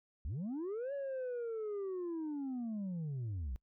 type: linear two-way sweep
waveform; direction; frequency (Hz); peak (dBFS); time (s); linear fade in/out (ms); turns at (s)
sine; up then down; 55 to 568 to 55; -34; 0.25-3.56; 0; 0.93
effects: noise-tail reverb RT60 0.1 s tail -25 dB re dry + tanh soft clip ceiling -36 dBFS

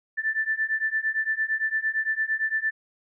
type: beating tone pair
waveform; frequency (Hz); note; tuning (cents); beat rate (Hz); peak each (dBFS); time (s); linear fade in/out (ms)
sine; 1760 / 1768.8; A6 / A6; 0 / +9; 8.8; -27 / -26; 0.17-2.71; 20
effects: none

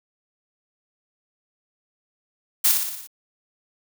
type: noise with echo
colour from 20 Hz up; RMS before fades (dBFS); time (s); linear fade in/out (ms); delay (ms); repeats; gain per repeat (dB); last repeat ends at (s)
blue; -17; 2.64-2.72; 10; 59; 6; -4; 3.074
effects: none

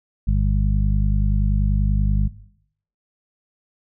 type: harmonic tone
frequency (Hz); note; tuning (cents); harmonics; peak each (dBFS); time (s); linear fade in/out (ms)
50.4; G1; +49; 1 / 2 / 3 / 4; -16 / -22 / -26 / -28; 0.27-2.28; 10
effects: noise-tail reverb RT60 0.7 s tail -18 dB re dry

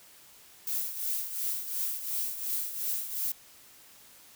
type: noise with tremolo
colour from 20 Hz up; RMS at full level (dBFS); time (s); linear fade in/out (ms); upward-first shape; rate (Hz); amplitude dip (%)
violet; -30; 0.67-3.32; 2; triangle; 2.8; 70
effects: white hiss -55 dBFS RMS until 4.35 s

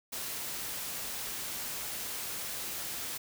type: noise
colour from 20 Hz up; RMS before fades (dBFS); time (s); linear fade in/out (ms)
white; -38; 0.12-3.18; 10
effects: none

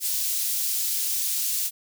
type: high-pass noise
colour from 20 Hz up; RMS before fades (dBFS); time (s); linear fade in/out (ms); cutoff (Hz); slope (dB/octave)
white; -26; 0-1.71; 50; 4500; 12
effects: none

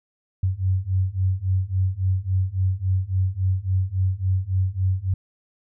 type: beating tone pair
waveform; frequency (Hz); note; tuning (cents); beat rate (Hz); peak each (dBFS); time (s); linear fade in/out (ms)
sine; 92.2 / 95.8; F#2 / G2; -6 / -39; 3.6; -23 / -22; 0.43-5.14; 5
effects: none

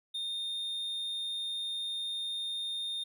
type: tone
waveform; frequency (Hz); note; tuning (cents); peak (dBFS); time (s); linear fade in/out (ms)
triangle; 3652; A#7; -36; -32; 0.14-3.04; 10
effects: none

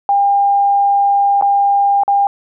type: tone with dropouts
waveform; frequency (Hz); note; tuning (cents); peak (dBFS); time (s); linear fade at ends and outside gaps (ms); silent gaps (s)
sine; 802; G5; +39; -9; 0.09-2.27; 1; 1.412-1.423 / 2.035-2.079
effects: none

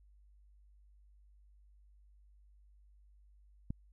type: click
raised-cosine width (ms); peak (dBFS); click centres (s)
5; -25; 3.705
effects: added 50 Hz sine -60 dBFS peak until 3.92 s

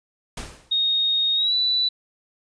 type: noise with exponential decay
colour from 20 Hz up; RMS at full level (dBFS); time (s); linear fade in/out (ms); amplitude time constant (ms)
pink; -30; 0.37-0.82; 5; 96
type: tone with pitch glide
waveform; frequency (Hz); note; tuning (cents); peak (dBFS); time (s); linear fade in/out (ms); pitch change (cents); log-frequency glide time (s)
sine; 3722 to 3966; A#7 to B7; -3 to +7; -18; 0.71-1.89; 10; +110; 1.35-1.54
effects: resampled to 22050 Hz

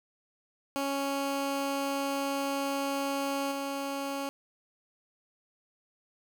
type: tone with level steps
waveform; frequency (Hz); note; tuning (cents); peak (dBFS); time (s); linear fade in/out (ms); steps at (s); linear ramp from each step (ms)
15% pulse; 277.2; C#4; 0; -23 / -26; 0.76-4.29; 0; 3.51; 10
effects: none

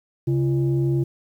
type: tone pair together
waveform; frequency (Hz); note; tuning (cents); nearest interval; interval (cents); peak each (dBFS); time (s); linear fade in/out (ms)
sine; 135.66 / 341.4; C#3 / F4; -37 / -39; octave + major third; 1598; -18 / -22; 0.27-1.04; 10
effects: tanh soft clip ceiling -13 dBFS + 9-bit

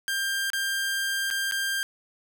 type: tone with dropouts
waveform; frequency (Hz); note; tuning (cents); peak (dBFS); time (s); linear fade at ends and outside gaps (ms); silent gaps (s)
sawtooth; 1592; G6; +26; -22; 0.08-1.83; 0; 0.502-0.533 / 1.303-1.31 / 1.512-1.521
effects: none

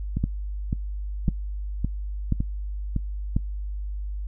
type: two click trains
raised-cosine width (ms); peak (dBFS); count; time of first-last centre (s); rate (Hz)
5; -13 / -10; 6 / 4; 0.17-2.963 / 0.24-3.365; 1.79 / 0.96
effects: noise-tail reverb RT60 0.1 s tail -23 dB re dry + added 50 Hz sine -28 dBFS peak until 4.27 s

